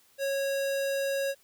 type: tone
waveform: square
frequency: 550 Hz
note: C#5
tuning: 14 cents flat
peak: -28 dBFS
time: 0.18-1.35 s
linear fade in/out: 50 ms
effects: white hiss -63 dBFS RMS until 1.43 s